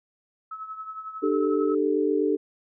sine tone with tremolo, 1295 Hz, E6, 31 cents flat, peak -31 dBFS, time 0.51-1.75 s, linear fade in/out 5 ms, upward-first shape triangle, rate 11 Hz, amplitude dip 70%
sine chord, D suspended fourth, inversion none, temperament equal with one note detuned, 299.8 / 392 / 440 Hz, D4 / G4 / A4, +36 / 0 / 0 cents, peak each -25 dBFS, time 1.22-2.37 s, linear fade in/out 20 ms
effects none

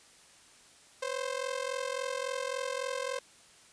sawtooth ring-modulated tone, 523.3 Hz, C5, in tune, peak -26 dBFS, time 1.02-3.19 s, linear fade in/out 5 ms, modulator 21.8 Hz, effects white hiss -58 dBFS RMS until 3.72 s + resampled to 22050 Hz

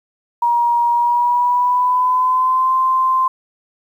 sine tone with pitch glide, 949 to 1040.9 Hz, A#5 to C6, +31 to -9 cents, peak -12 dBFS, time 0.42-3.28 s, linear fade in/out 5 ms, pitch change +160 cents, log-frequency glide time 0.92-2.72 s, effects 8-bit

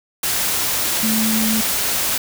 sine tone in noise, 220 Hz, A3, in tune, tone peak -18 dBFS, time 1.03-1.61 s, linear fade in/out 5 ms, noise white, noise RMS -20 dBFS, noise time 0.23-2.18 s, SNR -1 dB, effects none

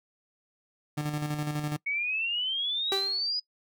30% pulse tone with tremolo, 149.3 Hz, D3, 29 cents sharp, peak -25 dBFS, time 0.97-1.77 s, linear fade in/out 10 ms, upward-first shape square, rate 12 Hz, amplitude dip 45%
sine exponential sweep, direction up, 2214 to 5000 Hz, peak -27 dBFS, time 1.86-3.4 s, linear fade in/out 10 ms
sawtooth tone with exponential decay, 390 Hz, G4, 9 cents flat, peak -22 dBFS, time 2.92-3.28 s, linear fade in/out 1 ms, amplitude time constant 77 ms
effects noise-tail reverb RT60 0.1 s tail -23 dB re dry

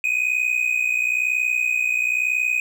triangle tone pair together, 2469 / 2530 Hz, D#7 / D#7, -14 / +28 cents, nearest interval unison, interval 42 cents, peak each -20 dBFS, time 0.04-2.6 s, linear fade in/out 2 ms, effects none

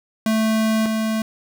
square tone pair in turn, 220 / 220 Hz, A3 / A3, 0 / 0 cents, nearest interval unison, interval 0 cents, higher neither, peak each -17 / -20 dBFS, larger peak first, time 0.26-0.86 / 0.86-1.22 s, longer first, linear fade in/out 2 ms, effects none

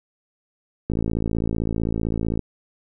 click train, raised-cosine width 3 ms, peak -11 dBFS, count 84, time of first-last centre 0.9-2.393 s, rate 55.6 Hz, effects none

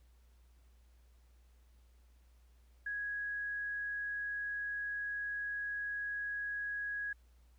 sine tone, 1661.2 Hz, G#6, in tune, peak -36 dBFS, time 2.86-7.13 s, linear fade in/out 5 ms, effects added 60 Hz sine -61 dBFS peak until 7.58 s + pink hiss -75 dBFS RMS until 7.58 s

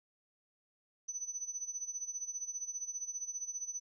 sine tone with tremolo, 6000 Hz, F#8, 23 cents sharp, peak -35 dBFS, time 1.08-3.8 s, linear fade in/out 10 ms, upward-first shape sine, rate 15 Hz, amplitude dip 80%, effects none

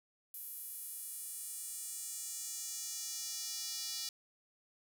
square tone with high-pass filter sweep, 264.5 Hz, C4, 19 cents sharp, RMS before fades -43 dBFS, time 0.34-4.09 s, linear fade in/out 2 ms, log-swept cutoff 12000 to 4800 Hz, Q 2.3, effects none

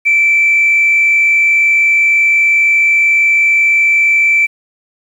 sine tone with frequency modulation, 2329 Hz, D7, 15 cents flat, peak -6 dBFS, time 0.05-4.47 s, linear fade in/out 20 ms, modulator 54.3 Hz, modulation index 0.48, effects tanh soft clip ceiling -3 dBFS + 7-bit

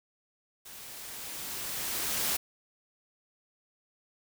white noise with level ramp, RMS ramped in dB -47 to -29 dBFS, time 0.65-2.37 s, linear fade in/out 10 ms, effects none

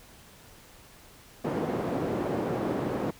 white band-pass noise, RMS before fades -30 dBFS, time 1.44-3.11 s, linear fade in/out 10 ms, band 150 to 450 Hz, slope 12 dB/octave, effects pink hiss -53 dBFS RMS until 3.19 s

